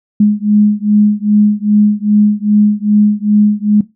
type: beating tone pair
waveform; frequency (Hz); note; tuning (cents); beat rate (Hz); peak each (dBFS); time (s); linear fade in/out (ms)
sine; 207.7 / 210.2; G#3 / G#3; 0 / +21; 2.5; -10; 0.2-3.81; 5
effects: noise-tail reverb RT60 0.2 s tail -18 dB re dry